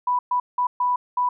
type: tone bursts at uneven times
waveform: sine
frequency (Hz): 987.8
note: B5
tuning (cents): 0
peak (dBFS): -18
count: 5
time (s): 0.07-0.19 / 0.31-0.4 / 0.58-0.67 / 0.8-0.96 / 1.17-1.29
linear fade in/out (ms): 5
effects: none